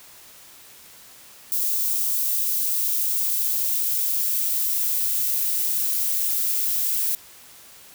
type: noise with high-pass filter sweep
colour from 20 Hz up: violet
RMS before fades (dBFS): -23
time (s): 1.52-7.15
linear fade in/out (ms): 0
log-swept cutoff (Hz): 3600 to 1100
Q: 0.72
effects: white hiss -47 dBFS RMS until 7.94 s